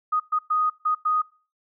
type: tone bursts at uneven times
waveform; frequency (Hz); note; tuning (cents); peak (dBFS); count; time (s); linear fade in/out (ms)
sine; 1244.5; D#6; 0; -19; 5; 0.12-0.2 / 0.32-0.39 / 0.5-0.7 / 0.85-0.95 / 1.05-1.22; 10
effects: noise-tail reverb RT60 0.4 s tail -24 dB re dry